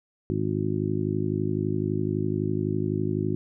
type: harmonic tone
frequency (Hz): 51.91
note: G#1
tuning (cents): 0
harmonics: 2 / 3 / 4 / 5 / 6 / 7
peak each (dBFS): -30 / -30 / -33 / -33 / -31 / -30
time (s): 0.3-3.35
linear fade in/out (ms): 0
effects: none